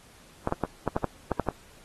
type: clicks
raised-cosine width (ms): 1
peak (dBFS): -11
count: 9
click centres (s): 0.474 / 0.524 / 0.637 / 0.877 / 0.965 / 1.043 / 1.317 / 1.397 / 1.487
effects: pink hiss -55 dBFS RMS until 1.84 s + AAC 32 kbps